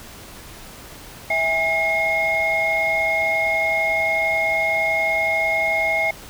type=tone cluster; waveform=sine; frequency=652 / 816 / 2151 Hz; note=E5 / G#5 / C7; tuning=-19 / -31 / +47 cents; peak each=-22 / -25 / -18 dBFS; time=1.3-6.11 s; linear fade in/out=5 ms; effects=tanh soft clip ceiling -12 dBFS + pink hiss -40 dBFS RMS until 6.29 s